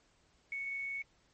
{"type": "tone with quantisation", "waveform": "sine", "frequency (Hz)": 2217, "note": "C#7", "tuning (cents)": 0, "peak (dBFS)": -36, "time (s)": [0.52, 1.02], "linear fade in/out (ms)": 2, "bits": 10, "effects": ["pink hiss -70 dBFS RMS until 1.33 s", "MP3 32 kbps"]}